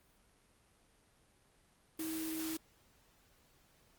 sine tone in noise, 320.3 Hz, E4, 50 cents flat, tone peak -38 dBFS, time 1.99-2.57 s, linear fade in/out 5 ms, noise white, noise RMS -44 dBFS, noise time 1.99-2.57 s, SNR +3 dB, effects pink hiss -69 dBFS RMS until 3.98 s + Opus 32 kbps

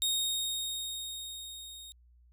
sawtooth tone with level ramp, 3722 Hz, A#7, 3 cents flat, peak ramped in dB -24 to -43 dBFS, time 0.02-1.92 s, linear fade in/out 0 ms, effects added 60 Hz sine -58 dBFS peak until 2.32 s

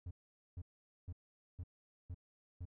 triangle tone bursts, 87.8 Hz, F2, 10 cents sharp, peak -40 dBFS, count 6, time 0.06-2.654 s, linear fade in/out 5 ms, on 49 ms, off 460 ms, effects none

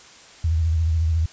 sine tone with vibrato, 81.1 Hz, E2, 28 cents flat, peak -17 dBFS, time 0.44-1.26 s, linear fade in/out 5 ms, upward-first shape sine, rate 14 Hz, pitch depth 74 cents each way, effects white hiss -46 dBFS RMS until 1.32 s + resampled to 16000 Hz

